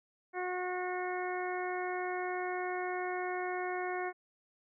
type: harmonic tone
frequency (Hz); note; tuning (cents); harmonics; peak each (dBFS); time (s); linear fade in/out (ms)
363.4; F#4; -31; 1 / 2 / 3 / 4 / 5 / 6; -37 / -38 / -44 / -44 / -44 / -45; 0.33-4.13; 50
effects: none